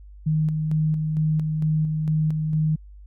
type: tone with tremolo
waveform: sine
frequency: 155.56 Hz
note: D#3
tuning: in tune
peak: -18 dBFS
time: 0.26-2.76 s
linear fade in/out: 10 ms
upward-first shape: square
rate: 2.2 Hz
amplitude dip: 35%
effects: added 50 Hz sine -41 dBFS peak until 3.06 s